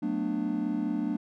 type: chord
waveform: triangle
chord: B minor seventh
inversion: second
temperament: just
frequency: 185.21 / 222.2 / 246.9 / 296.3 Hz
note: F#3 / A3 / B3 / D4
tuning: +2 / +17 / 0 / +15 cents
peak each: -34 / -30 / -32 / -29 dBFS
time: 0.02-1.17 s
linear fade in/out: 10 ms
effects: none